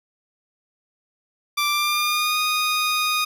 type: tone with pitch glide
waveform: 15% pulse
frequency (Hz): 1174.7 to 1236.7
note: D6 to D#6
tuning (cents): 0 to -11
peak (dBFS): -13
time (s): 1.57-3.25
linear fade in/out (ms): 10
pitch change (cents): +89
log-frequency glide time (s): 1.68-2.39
effects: none